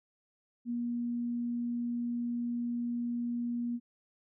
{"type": "tone", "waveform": "sine", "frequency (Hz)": 238.8, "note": "A#3", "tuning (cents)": 42, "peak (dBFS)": -31, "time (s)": [0.65, 3.8], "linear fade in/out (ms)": 50, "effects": []}